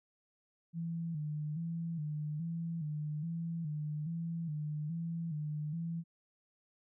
sine tone with vibrato, 158.5 Hz, D#3, 32 cents sharp, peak -35 dBFS, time 0.73-6.04 s, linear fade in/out 50 ms, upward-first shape square, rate 1.2 Hz, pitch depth 87 cents each way, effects none

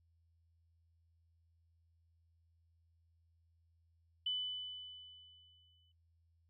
sine tone with exponential decay, 3000 Hz, F#7, 23 cents sharp, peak -33 dBFS, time 4.26-5.92 s, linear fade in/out 5 ms, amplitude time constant 360 ms, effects noise-tail reverb RT60 0.1 s tail -20 dB re dry + added 83 Hz sine -70 dBFS peak until 6.49 s

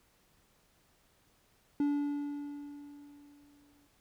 triangle tone with exponential decay, 288.6 Hz, D4, 30 cents flat, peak -24 dBFS, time 1.8-3.87 s, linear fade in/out 2 ms, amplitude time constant 450 ms, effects pink hiss -69 dBFS RMS until 4 s

